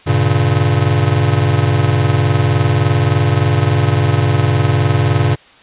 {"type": "chord", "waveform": "square", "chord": "G diminished", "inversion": "none", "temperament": "just", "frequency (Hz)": [98, 117.6, 141.12], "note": ["G2", "Bb2", "Db3"], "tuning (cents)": [0, 16, 31], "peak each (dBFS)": -16, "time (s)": [0.06, 5.36], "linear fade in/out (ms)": 20, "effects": ["white hiss -44 dBFS RMS until 5.62 s", "resampled to 8000 Hz"]}